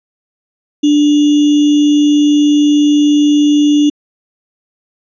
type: tone with sample-and-hold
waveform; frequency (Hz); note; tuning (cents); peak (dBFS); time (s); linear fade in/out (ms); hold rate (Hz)
sine; 294.4; D4; +4; -6; 0.83-3.9; 10; 3150
effects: resampled to 16000 Hz